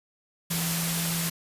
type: tone in noise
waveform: sine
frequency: 167.5 Hz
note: E3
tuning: 28 cents sharp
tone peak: -29 dBFS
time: 0.5-1.3 s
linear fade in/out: 10 ms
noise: white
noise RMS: -29 dBFS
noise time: 0.5-1.3 s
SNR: -3 dB
effects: resampled to 32000 Hz